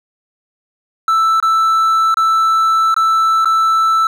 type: tone with dropouts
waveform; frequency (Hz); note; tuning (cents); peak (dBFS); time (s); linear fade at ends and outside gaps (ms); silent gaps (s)
triangle; 1322; E6; +5; -8; 1.08-4.07; 2; 1.401-1.426 / 2.143-2.17 / 2.943-2.964 / 3.447-3.456
effects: none